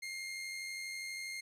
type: tone with amplitude modulation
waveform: sawtooth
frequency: 2123 Hz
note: C7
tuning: 25 cents sharp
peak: -35 dBFS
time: 0.02-1.41 s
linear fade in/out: 10 ms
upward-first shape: sine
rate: 92.3 Hz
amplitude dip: 35%
effects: low-pass 11000 Hz 12 dB/octave + 12-bit